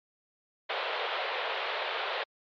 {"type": "band-pass noise", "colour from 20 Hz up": "pink", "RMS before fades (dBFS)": -33, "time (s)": [0.69, 2.24], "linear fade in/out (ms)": 10, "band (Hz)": [450, 3900], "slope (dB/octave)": 48, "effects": ["MP3 64 kbps"]}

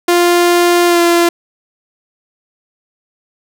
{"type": "tone with pitch glide", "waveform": "sawtooth", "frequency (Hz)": [349.2, 343], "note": ["F4", "F4"], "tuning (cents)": [0, -31], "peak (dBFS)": -4, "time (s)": [0.08, 1.29], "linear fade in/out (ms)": 5, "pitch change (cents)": -31, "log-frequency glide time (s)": [0.87, 1], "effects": []}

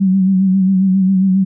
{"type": "tone with vibrato", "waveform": "sine", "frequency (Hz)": 190, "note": "F#3", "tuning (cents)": 46, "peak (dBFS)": -9, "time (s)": [0, 1.45], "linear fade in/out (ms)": 20, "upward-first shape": "sine", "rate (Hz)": 7.4, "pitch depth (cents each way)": 46, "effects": []}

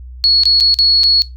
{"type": "tone with dropouts", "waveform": "sine", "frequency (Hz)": 4359, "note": "C#8", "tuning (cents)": -30, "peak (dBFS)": -7, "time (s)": [0.24, 1.22], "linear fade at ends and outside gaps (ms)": 0, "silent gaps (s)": [[0.435, 0.455], [0.601, 0.607], [0.742, 0.788], [1.034, 1.039]], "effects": ["noise-tail reverb RT60 0.2 s tail -19 dB re dry", "added 62 Hz sine -29 dBFS peak until 1.36 s"]}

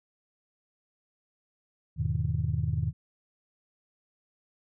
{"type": "chord", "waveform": "sine", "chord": "E major seventh", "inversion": "none", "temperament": "just", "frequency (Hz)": [82.41, 103.01, 123.61, 154.51], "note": ["E2", "G#2", "B2", "D#3"], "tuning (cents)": [0, -14, 2, -12], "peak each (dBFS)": -31, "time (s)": [1.96, 2.93], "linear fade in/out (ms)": 50, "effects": ["tanh soft clip ceiling -16 dBFS"]}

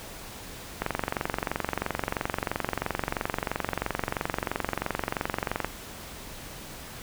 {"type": "click train", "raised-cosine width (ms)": 0.5, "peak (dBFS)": -11, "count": 112, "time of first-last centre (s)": [0.82, 5.646], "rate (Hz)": 23, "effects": ["pink hiss -42 dBFS RMS until 7.02 s"]}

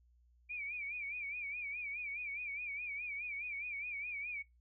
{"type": "tone with vibrato", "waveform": "sine", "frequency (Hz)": 2349, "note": "D7", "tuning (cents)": 0, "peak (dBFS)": -39, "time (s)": [0.49, 4.43], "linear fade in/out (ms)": 20, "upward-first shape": "sine", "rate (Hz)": 4.8, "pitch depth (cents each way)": 100, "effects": ["noise-tail reverb RT60 0.2 s tail -23 dB re dry", "added 60 Hz sine -65 dBFS peak until 4.6 s"]}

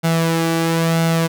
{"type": "tone with flanger", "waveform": "sawtooth", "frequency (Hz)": 164.81, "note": "E3", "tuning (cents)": 0, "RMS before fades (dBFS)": -17, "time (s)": [0.03, 1.28], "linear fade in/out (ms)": 20, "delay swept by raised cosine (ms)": [1.4, 2.6], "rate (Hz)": 1, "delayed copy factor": 0.5, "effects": []}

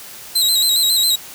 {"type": "tone with vibrato", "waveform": "sawtooth", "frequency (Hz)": 3959, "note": "B7", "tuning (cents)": 3, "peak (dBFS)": -10, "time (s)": [0.35, 1.16], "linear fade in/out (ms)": 10, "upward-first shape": "square", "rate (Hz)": 7.3, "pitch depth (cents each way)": 57, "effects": ["white hiss -36 dBFS RMS until 1.34 s"]}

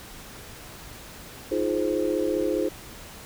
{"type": "chord", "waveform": "sine", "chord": "F minor seventh", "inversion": "third", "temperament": "just", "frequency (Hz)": [314.3, 349.2, 419.1, 523.8], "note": ["Eb4", "F4", "Ab4", "C5"], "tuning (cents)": [18, 0, 16, 2], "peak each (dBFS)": -28, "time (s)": [1.51, 2.69], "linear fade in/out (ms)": 10, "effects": ["pink hiss -43 dBFS RMS until 3.25 s"]}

